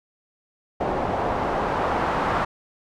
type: noise with low-pass filter sweep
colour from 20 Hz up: white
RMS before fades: -24 dBFS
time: 0.8-2.45 s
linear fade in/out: 10 ms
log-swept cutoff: 710 to 1100 Hz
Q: 1.5
effects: none